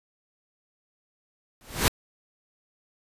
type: noise with exponential growth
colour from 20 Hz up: pink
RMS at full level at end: -17 dBFS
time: 1.61-1.88 s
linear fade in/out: 0 ms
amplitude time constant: 57 ms
effects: resampled to 32000 Hz